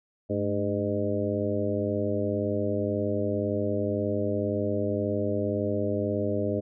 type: harmonic tone with a mistuned harmonic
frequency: 101.9 Hz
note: G#2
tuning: 32 cents flat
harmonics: 1 / 2 / 3 / 4 / 5 / 6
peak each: -32 / -32 / -32 / -32 / -32 / -32 dBFS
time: 0.29-6.61 s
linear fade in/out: 20 ms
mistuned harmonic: 2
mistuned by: +90 cents
effects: none